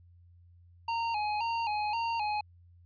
square tone with vibrato, 880 Hz, A5, in tune, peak -30 dBFS, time 0.88-2.41 s, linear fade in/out 5 ms, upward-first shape square, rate 1.9 Hz, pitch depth 81 cents each way, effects added 87 Hz sine -55 dBFS peak until 2.85 s + resampled to 11025 Hz

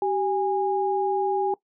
sine tone pair together, 386.2 / 820 Hz, G4 / G#5, -26 / -22 cents, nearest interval octave + minor second, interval 1304 cents, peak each -24 dBFS, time 0.02-1.54 s, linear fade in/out 2 ms, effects noise-tail reverb RT60 0.1 s tail -20 dB re dry

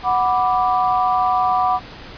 sine chord, B minor, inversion second, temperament equal, 740 / 987.8 / 1174.7 Hz, F#5 / B5 / D6, 0 / 0 / 0 cents, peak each -17 / -21 / -20 dBFS, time 0.03-1.8 s, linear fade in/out 50 ms, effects pink hiss -37 dBFS RMS until 2.17 s + resampled to 11025 Hz

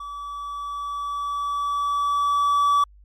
triangle tone with level ramp, 1149 Hz, D6, 38 cents flat, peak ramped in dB -30 to -13 dBFS, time 0-2.84 s, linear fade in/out 5 ms, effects added 50 Hz sine -47 dBFS peak until 3.04 s + MP3 96 kbps

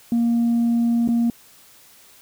sine tone with dropouts, 234.4 Hz, A#3, 10 cents sharp, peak -14 dBFS, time 0.12-1.3 s, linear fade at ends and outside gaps 2 ms, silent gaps 1.077-1.087 s, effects tanh soft clip ceiling -14 dBFS + white hiss -50 dBFS RMS until 2.21 s

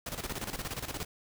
pink noise with tremolo, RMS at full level -36 dBFS, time 0.06-1.05 s, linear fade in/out 5 ms, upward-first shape square, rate 17 Hz, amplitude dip 70%, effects none

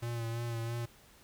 square tone with vibrato, 116.54 Hz, A#2, in tune, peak -35 dBFS, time 0.02-0.86 s, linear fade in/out 10 ms, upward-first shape sine, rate 3 Hz, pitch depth 31 cents each way, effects pink hiss -60 dBFS RMS until 1.23 s

